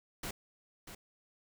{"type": "noise with echo", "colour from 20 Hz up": "pink", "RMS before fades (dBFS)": -40, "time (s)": [0.23, 0.31], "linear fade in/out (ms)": 5, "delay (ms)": 640, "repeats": 1, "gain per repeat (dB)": -9, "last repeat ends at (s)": 0.95, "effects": []}